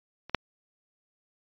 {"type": "clicks", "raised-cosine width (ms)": 0.3, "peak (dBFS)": [-27, -6], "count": 2, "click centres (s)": [0.296, 0.347], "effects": ["resampled to 11025 Hz"]}